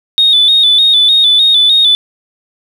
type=tone with vibrato; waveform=sine; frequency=3604 Hz; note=A7; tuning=41 cents sharp; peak=-4 dBFS; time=0.18-1.95 s; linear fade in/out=0 ms; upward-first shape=square; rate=3.3 Hz; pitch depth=56 cents each way; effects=tanh soft clip ceiling 0 dBFS + 7-bit